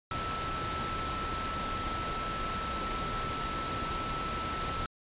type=tone in noise; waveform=sine; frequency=1318.5 Hz; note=E6; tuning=in tune; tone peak=-35 dBFS; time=0.11-4.86 s; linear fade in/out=2 ms; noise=pink; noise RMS=-36 dBFS; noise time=0.11-4.86 s; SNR=-2 dB; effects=resampled to 8000 Hz